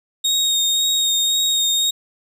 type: tone with vibrato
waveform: 30% pulse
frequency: 3729 Hz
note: A#7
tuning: in tune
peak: -13 dBFS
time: 0.24-1.91 s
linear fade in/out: 10 ms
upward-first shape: sine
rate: 1.9 Hz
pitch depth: 18 cents each way
effects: none